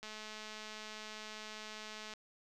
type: click train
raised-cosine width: 0.2 ms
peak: -30 dBFS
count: 454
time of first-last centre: 0.03-2.137 s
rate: 215 Hz
effects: none